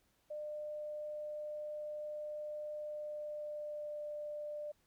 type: tone with pitch glide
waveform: sine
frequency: 601 to 595.5 Hz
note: D5 to D5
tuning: +40 to +24 cents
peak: -40 dBFS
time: 0.3-4.72 s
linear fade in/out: 10 ms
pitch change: -16 cents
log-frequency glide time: 2.86-4.02 s
effects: pink hiss -75 dBFS RMS until 4.86 s